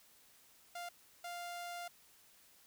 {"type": "tone bursts at uneven times", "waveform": "sawtooth", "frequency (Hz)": 698.5, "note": "F5", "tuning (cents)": 0, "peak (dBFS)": -39, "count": 2, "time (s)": [[0.75, 0.89], [1.24, 1.88]], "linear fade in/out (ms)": 5, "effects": ["white hiss -65 dBFS RMS until 2.66 s"]}